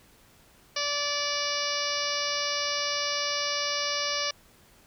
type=harmonic tone with a mistuned harmonic; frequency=580 Hz; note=D5; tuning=22 cents flat; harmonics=1 / 2 / 3 / 4 / 5 / 6 / 7 / 8 / 9 / 10; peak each=-35 / -35 / -37 / -36 / -36 / -39 / -38 / -35 / -34 / -37 dBFS; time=0.76-4.31 s; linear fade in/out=5 ms; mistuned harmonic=6; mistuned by=+31 cents; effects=pink hiss -58 dBFS RMS until 4.86 s